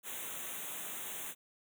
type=band-stop noise; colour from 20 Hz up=white; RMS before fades=-42 dBFS; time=0.03-1.35 s; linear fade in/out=50 ms; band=3800 to 6200 Hz; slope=96 dB/octave; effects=high-pass 150 Hz 12 dB/octave